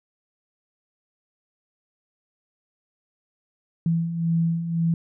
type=beating tone pair; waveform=sine; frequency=164.81 / 166.71 Hz; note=E3 / E3; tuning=0 / +20 cents; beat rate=1.9 Hz; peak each=-28 / -21 dBFS; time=3.86-4.94 s; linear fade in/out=2 ms; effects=none